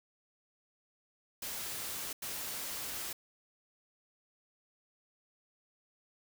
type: noise bursts at uneven times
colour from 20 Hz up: white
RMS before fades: -40 dBFS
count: 2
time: 1.42-2.13 / 2.22-3.13 s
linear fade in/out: 5 ms
effects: none